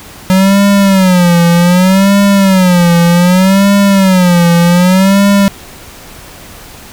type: tone with vibrato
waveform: square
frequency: 185 Hz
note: F#3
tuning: in tune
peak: -5 dBFS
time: 0.3-5.48 s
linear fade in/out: 0 ms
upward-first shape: sine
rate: 0.65 Hz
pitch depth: 140 cents each way
effects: pink hiss -32 dBFS RMS until 6.92 s